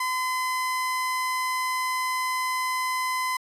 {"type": "tone", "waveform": "30% pulse", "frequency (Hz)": 1020, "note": "C6", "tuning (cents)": -44, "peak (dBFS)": -22, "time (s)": [0, 3.37], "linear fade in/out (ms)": 5, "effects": ["resampled to 32000 Hz"]}